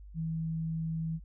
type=tone; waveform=sine; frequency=161.6 Hz; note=E3; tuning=34 cents flat; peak=-31 dBFS; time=0.14-1.2 s; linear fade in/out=50 ms; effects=added 50 Hz sine -46 dBFS peak until 1.24 s